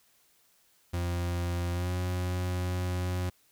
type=tone with pitch glide; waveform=40% pulse; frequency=87.31 to 90.28 Hz; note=F2 to F#2; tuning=0 to -42 cents; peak=-28 dBFS; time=0.93-3.3 s; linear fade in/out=10 ms; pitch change=+58 cents; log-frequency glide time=1.73-1.9 s; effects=white hiss -66 dBFS RMS until 3.51 s